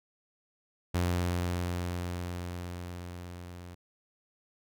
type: tone with level ramp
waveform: sawtooth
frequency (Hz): 88.3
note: F2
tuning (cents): +20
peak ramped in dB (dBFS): -22 to -40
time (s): 0.94-3.75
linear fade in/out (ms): 10
effects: none